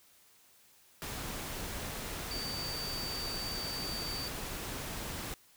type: tone in noise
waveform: sine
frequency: 4611 Hz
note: D8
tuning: 33 cents flat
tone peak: -38 dBFS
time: 2.31-4.28 s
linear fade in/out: 0 ms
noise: pink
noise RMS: -40 dBFS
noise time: 1.02-5.34 s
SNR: -1 dB
effects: white hiss -63 dBFS RMS until 5.56 s